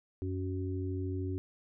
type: harmonic tone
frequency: 93.2 Hz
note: F#2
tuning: 13 cents sharp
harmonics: 1 / 3 / 4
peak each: -34 / -39 / -40 dBFS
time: 0.22-1.38 s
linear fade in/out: 0 ms
effects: none